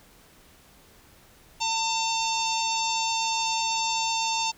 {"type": "harmonic tone", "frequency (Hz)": 901, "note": "A5", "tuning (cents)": 41, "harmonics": [1, 3, 4, 5, 6, 7, 8], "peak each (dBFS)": [-27, -32, -33, -34, -35, -35, -36], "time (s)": [1.6, 4.52], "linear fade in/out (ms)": 20, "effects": ["pink hiss -55 dBFS RMS until 4.57 s"]}